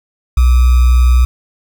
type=tone with sample-and-hold; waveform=sine; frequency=61.74 Hz; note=B1; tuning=in tune; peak=-5 dBFS; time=0.37-1.25 s; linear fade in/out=5 ms; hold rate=1225 Hz; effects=none